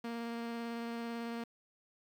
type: tone with vibrato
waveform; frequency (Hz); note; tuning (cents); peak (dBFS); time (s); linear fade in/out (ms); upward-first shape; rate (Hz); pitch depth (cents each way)
sawtooth; 233.1; A#3; 0; -34; 0.04-1.44; 5; sine; 18; 10
effects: low-pass 4000 Hz 12 dB/octave + 10-bit